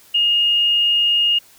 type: tone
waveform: sine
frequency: 2848 Hz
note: F7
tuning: 33 cents sharp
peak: -13 dBFS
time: 0.14-1.39 s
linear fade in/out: 10 ms
effects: white hiss -49 dBFS RMS until 1.58 s